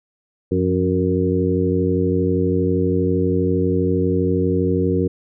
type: harmonic tone with a mistuned harmonic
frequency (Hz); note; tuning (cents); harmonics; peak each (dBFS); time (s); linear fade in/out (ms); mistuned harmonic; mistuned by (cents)
92.5; F#2; 0; 1 / 2 / 3 / 4 / 5; -22 / -22 / -22 / -22 / -22; 0.51-5.08; 10; 2; -70
effects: none